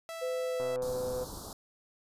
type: tone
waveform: sawtooth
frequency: 659.3 Hz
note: E5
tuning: in tune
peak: -35 dBFS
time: 0.09-0.76 s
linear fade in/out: 0 ms
type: tone with pitch glide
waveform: sine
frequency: 509 to 504.9 Hz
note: C5 to B4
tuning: -48 to +38 cents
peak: -31 dBFS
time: 0.21-1.25 s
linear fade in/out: 20 ms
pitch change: -14 cents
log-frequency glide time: 0.46-0.61 s
type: click train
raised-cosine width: 1 ms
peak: -30 dBFS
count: 81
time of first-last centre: 0.6-1.235 s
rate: 126 Hz
type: band-stop noise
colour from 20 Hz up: pink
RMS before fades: -43 dBFS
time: 0.82-1.53 s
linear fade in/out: 2 ms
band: 1300 to 3900 Hz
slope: 48 dB/octave
effects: resampled to 32000 Hz